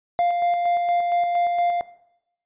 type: tone with tremolo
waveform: triangle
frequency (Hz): 698.5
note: F5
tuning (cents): 0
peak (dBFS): -15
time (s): 0.19-1.81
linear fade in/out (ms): 0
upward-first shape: square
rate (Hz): 4.3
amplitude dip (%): 30
effects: noise-tail reverb RT60 0.8 s tail -17 dB re dry + resampled to 8000 Hz